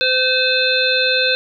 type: harmonic tone with a mistuned harmonic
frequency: 513 Hz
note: C5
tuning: 34 cents flat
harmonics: 1 / 3 / 5 / 7 / 8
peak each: -20 / -20 / -20 / -20 / -20 dBFS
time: 0.01-1.35 s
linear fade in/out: 0 ms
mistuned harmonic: 5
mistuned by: +19 cents
effects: none